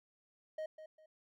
triangle tone with echo, 625 Hz, D#5, 8 cents sharp, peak -36 dBFS, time 0.58-0.66 s, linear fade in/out 5 ms, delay 200 ms, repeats 2, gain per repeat -11 dB, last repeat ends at 1.06 s, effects none

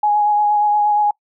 sine tone with vibrato, 834 Hz, G#5, 7 cents sharp, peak -12 dBFS, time 0.03-1.11 s, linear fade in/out 5 ms, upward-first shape sine, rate 8.5 Hz, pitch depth 17 cents each way, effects noise-tail reverb RT60 0.1 s tail -24 dB re dry

